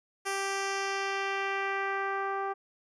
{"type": "tone with low-pass filter sweep", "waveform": "10% pulse", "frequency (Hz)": 392, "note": "G4", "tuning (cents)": 0, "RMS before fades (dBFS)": -32, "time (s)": [0.25, 2.54], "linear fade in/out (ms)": 20, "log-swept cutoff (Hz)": [9900, 1000], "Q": 1.3, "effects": []}